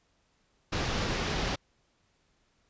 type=low-pass noise; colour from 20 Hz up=pink; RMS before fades=-31 dBFS; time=0.72-1.56 s; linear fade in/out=10 ms; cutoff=5800 Hz; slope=24 dB/octave; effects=pink hiss -71 dBFS RMS until 2.69 s + resampled to 16000 Hz